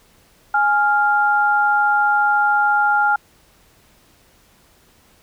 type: tone pair together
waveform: sine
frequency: 831.1 / 1396.9 Hz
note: G#5 / F6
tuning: +1 / 0 cents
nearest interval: major sixth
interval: 899 cents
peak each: -16 dBFS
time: 0.54-3.16 s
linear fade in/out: 5 ms
effects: pink hiss -54 dBFS RMS until 5.22 s